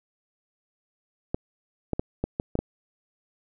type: clicks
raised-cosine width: 2 ms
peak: -12 dBFS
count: 7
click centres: 1.345 / 1.933 / 1.995 / 2.24 / 2.399 / 2.554 / 2.59 s
effects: none